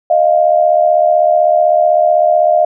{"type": "tone pair together", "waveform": "sine", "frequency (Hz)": [620.1, 696], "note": ["D#5", "F5"], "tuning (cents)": [-6, -6], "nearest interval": "major second", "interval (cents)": 200, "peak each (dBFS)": -10, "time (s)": [0.1, 2.65], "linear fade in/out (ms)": 5, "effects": []}